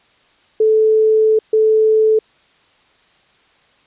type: tone bursts at uneven times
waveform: sine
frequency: 436.5 Hz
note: A4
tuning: 14 cents flat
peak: -9 dBFS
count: 2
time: 0.6-1.39 / 1.53-2.19 s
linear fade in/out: 5 ms
effects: white hiss -54 dBFS RMS until 3.86 s + resampled to 8000 Hz